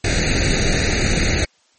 pink noise with comb filter, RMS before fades -17 dBFS, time 0.04-1.45 s, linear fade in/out 5 ms, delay 0.47 ms, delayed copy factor +1, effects white hiss -58 dBFS RMS until 1.78 s + MP3 32 kbps

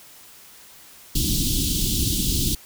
pink band-stop noise, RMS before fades -22 dBFS, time 1.15-2.55 s, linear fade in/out 5 ms, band 340 to 3100 Hz, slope 48 dB/octave, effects white hiss -47 dBFS RMS until 2.65 s

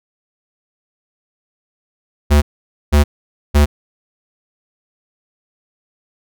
square tone bursts, 73.42 Hz, D2, in tune, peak -8 dBFS, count 3, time 2.3-3.66 s, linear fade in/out 20 ms, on 120 ms, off 500 ms, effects none

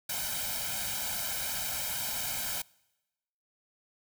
white noise with comb filter, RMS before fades -34 dBFS, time 0.09-2.62 s, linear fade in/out 5 ms, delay 1.3 ms, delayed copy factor +0.95, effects noise-tail reverb RT60 1.0 s tail -25 dB re dry

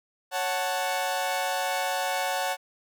sawtooth chord, F# minor, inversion second, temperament equal, 554.4 / 740 / 880 Hz, C#5 / F#5 / A5, 0 / 0 / 0 cents, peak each -28 / -25 / -28 dBFS, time 0.31-2.57 s, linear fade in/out 50 ms, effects none

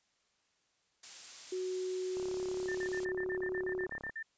blue noise, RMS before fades -44 dBFS, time 1.03-3.05 s, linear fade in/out 5 ms
sine tone, 370 Hz, F#4, in tune, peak -34 dBFS, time 1.52-3.87 s, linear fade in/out 5 ms
click train, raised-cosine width 1 ms, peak -33 dBFS, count 68, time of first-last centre 2.17-4.095 s, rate 34.8 Hz
sine tone bursts, 1789 Hz, A6, 28 cents sharp, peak -38 dBFS, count 13, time 2.68-4.228 s, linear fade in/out 5 ms, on 72 ms, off 51 ms
effects white hiss -75 dBFS RMS until 4.37 s + resampled to 16000 Hz

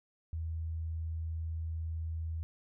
sine tone, 81.1 Hz, E2, 28 cents flat, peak -34 dBFS, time 0.33-2.43 s, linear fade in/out 0 ms, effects none

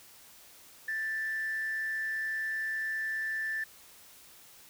sine tone with frequency modulation, 1765 Hz, A6, 5 cents sharp, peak -30 dBFS, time 0.88-3.64 s, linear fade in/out 5 ms, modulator 162 Hz, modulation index 0.24, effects tanh soft clip ceiling -26 dBFS + white hiss -55 dBFS RMS until 4.69 s

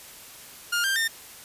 sawtooth tone with pitch steps, 1414 / 1582 / 1813 Hz, F6 / G6 / A#6, +21 / +15 / -49 cents, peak -19 dBFS, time 0.72-1.08 s, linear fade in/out 10 ms, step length 120 ms, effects white hiss -45 dBFS RMS until 1.44 s + resampled to 32000 Hz

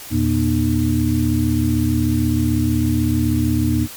sine tone cluster, 83.4 / 119.4 / 238.3 / 304.8 Hz, E2 / A#2 / A#3 / D#4, +21 / +42 / +38 / -36 cents, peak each -20 dBFS, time 0.1-3.88 s, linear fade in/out 50 ms, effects white hiss -35 dBFS RMS until 3.96 s + MP3 96 kbps

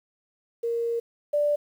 sine tone pair in turn, 466.2 / 587.4 Hz, A#4 / D5, 0 / 0 cents, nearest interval major third, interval 400 cents, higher second, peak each -24 / -20 dBFS, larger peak second, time 0.63-1 / 1.33-1.56 s, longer first, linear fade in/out 10 ms, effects 9-bit

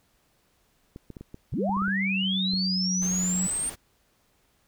clicks, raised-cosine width 3 ms, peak -27 dBFS, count 11, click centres 0.961 / 1.103 / 1.168 / 1.21 / 1.344 / 1.539 / 1.694 / 1.768 / 1.82 / 1.881 / 2.536 s
sine linear sweep, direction up, 65.41 to 8870 Hz, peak -26 dBFS, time 1.52-3.7 s, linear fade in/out 10 ms
sine tone with pitch glide, 196 to 182.87 Hz, G3 to F#3, 0 to -20 cents, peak -26 dBFS, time 1.58-3.47 s, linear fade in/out 5 ms, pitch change -120 cents, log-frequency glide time 1.77-3.07 s
pink noise, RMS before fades -41 dBFS, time 3.01-3.76 s, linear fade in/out 20 ms
effects pink hiss -67 dBFS RMS until 4.67 s

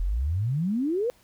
sine exponential sweep, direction up, 39.99 to 507 Hz, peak -23 dBFS, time 0-1.1 s, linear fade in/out 0 ms, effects pink hiss -60 dBFS RMS until 1.23 s

